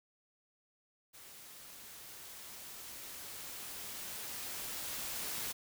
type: noise with level ramp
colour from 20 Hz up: white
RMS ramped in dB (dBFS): -54 to -39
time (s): 1.13-5.53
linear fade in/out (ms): 20
effects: none